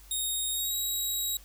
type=tone with pitch glide; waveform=10% pulse; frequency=3729 to 3836 Hz; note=A#7 to A#7; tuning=0 to +49 cents; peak=-22 dBFS; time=0.11-1.37 s; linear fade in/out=2 ms; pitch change=+49 cents; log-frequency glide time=0.52-0.75 s; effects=added 50 Hz sine -51 dBFS peak until 1.44 s + white hiss -56 dBFS RMS until 1.44 s